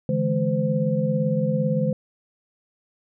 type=tone cluster; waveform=sine; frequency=146 / 163.8 / 211.4 / 514 Hz; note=D3 / E3 / G#3 / C5; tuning=-10 / -11 / +31 / -31 cents; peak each=-25 dBFS; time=0.09-1.93 s; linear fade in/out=2 ms; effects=none